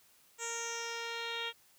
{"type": "tone with low-pass filter sweep", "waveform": "10% pulse", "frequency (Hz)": 464.1, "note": "A#4", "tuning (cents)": -8, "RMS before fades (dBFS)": -39, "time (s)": [0.38, 1.53], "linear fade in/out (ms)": 50, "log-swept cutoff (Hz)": [7500, 3400], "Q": 5.6, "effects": ["white hiss -65 dBFS RMS until 1.78 s"]}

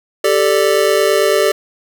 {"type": "chord", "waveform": "square", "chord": "G suspended second", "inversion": "none", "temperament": "just", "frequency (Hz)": [392, 441, 588], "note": ["G4", "A4", "D5"], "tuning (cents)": [0, 4, 2], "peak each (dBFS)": -16, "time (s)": [0.24, 1.52], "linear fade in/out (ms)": 5, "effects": []}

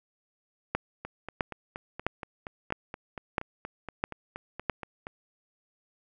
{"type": "two click trains", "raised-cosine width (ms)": 0.5, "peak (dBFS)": [-22, -11], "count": [18, 7], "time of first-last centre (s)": [[1.05, 5.069], [0.75, 4.697]], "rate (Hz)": [4.23, 1.52], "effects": []}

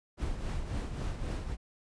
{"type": "noise with tremolo", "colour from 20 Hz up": "brown", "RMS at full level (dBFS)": -32, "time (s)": [0.17, 1.57], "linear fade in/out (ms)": 50, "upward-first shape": "triangle", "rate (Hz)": 3.7, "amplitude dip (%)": 60, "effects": ["resampled to 22050 Hz"]}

